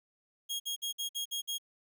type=tone bursts; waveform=sawtooth; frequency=3272 Hz; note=G#7; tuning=26 cents flat; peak=-30 dBFS; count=7; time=0.49-1.584 s; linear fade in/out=20 ms; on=110 ms; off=54 ms; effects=12-bit